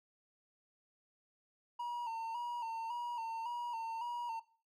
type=tone with vibrato; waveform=triangle; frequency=932.3 Hz; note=A#5; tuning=in tune; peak=-35 dBFS; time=1.79-4.4 s; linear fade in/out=10 ms; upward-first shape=square; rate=1.8 Hz; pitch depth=49 cents each way; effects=noise-tail reverb RT60 0.4 s tail -17 dB re dry